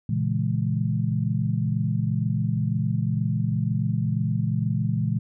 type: chord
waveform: sine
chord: A# half-diminished seventh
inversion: none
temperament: equal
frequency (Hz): 116.54 / 138.59 / 164.81 / 207.7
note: A#2 / C#3 / E3 / G#3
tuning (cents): 0 / 0 / 0 / 0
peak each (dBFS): -25 / -28 / -27 / -29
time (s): 0.09-5.19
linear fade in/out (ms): 5
effects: none